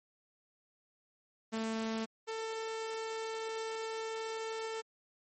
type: tone pair in turn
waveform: sawtooth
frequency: 222.9 / 445.8 Hz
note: A3 / A4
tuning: +23 / +23 cents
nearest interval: octave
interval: 1200 cents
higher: second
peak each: -30 / -33 dBFS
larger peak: first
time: 1.52-2.06 / 2.27-4.82 s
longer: second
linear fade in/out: 20 ms
effects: MP3 32 kbps